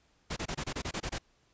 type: noise bursts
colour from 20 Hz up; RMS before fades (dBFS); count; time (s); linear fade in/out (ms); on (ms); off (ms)
pink; -35; 10; 0.3-1.185; 10; 66; 25
effects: pink hiss -69 dBFS RMS until 1.53 s + resampled to 16000 Hz